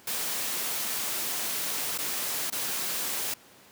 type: noise with dropouts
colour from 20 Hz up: white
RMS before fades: -31 dBFS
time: 0.07-3.34 s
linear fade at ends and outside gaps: 5 ms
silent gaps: 1.978-1.985 / 2.502-2.523 s
effects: pink hiss -54 dBFS RMS until 3.71 s + high-pass 150 Hz 12 dB/octave